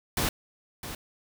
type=noise with echo; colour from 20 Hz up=pink; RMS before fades=-27 dBFS; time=0.17-0.29 s; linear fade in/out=2 ms; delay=660 ms; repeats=1; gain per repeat=-11 dB; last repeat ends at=0.95 s; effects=none